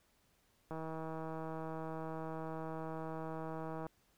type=click train; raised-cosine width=1 ms; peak=-30 dBFS; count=506; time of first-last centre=0.71-3.866 s; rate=160 Hz; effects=pink hiss -73 dBFS RMS until 4.17 s